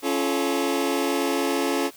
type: chord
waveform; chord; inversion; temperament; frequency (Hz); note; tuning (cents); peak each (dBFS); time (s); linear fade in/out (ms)
sawtooth; Db augmented; none; just; 277.2 / 346.5 / 433.1; Db4 / F4 / A4; 0 / -14 / -27; -21 / -23 / -23; 0.02-1.91; 50
effects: white hiss -49 dBFS RMS until 1.96 s